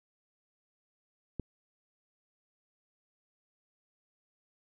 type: click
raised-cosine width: 3 ms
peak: -22 dBFS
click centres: 1.397 s
effects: none